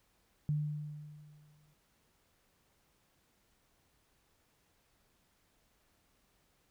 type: tone with exponential decay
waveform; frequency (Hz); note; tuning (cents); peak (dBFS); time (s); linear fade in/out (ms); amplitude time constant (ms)
sine; 149.6; D3; +32; -28; 0.49-1.74; 0; 270
effects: pink hiss -73 dBFS RMS until 6.7 s